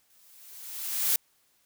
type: noise with exponential growth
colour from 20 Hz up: blue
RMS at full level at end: -23 dBFS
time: 0.1-1.16 s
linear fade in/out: 2 ms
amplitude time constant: 230 ms
effects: white hiss -68 dBFS RMS until 1.65 s